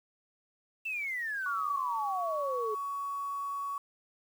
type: exponential sweep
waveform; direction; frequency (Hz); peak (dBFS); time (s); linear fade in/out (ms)
sine; down; 2706 to 415.3; -32; 0.85-2.75; 10
type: tone with pitch glide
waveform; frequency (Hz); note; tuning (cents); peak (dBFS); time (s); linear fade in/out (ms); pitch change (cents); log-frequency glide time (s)
sine; 1135 to 1122.6; C#6 to C#6; +41 to +22; -33; 1.46-3.78; 2; -19; 1.85-2.29
effects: 9-bit